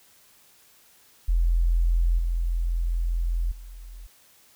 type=tone with level steps; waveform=sine; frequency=42.5 Hz; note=F1; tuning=46 cents flat; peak=-18 / -22 / -38 dBFS; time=1.28-4.07 s; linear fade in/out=10 ms; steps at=2.18 / 3.51 s; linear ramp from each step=10 ms; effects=white hiss -57 dBFS RMS until 4.55 s